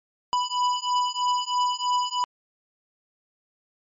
square beating tone pair, 987.8 / 990.9 Hz, B5 / B5, 0 / +5 cents, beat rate 3.1 Hz, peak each -26 dBFS, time 0.33-2.24 s, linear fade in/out 0 ms, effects MP3 32 kbps

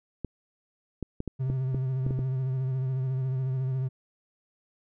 clicks, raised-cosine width 3 ms, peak -19 dBFS, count 9, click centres 0.247 / 1.027 / 1.204 / 1.277 / 1.5 / 1.746 / 2.065 / 2.108 / 2.191 s
triangle tone with vibrato, 130.81 Hz, C3, in tune, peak -24 dBFS, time 1.39-3.89 s, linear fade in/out 20 ms, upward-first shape sine, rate 14 Hz, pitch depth 37 cents each way
effects none

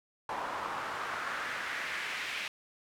pink noise with band-pass filter sweep, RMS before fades -37 dBFS, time 0.29-2.48 s, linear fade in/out 2 ms, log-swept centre 910 to 2500 Hz, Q 2.2, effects none

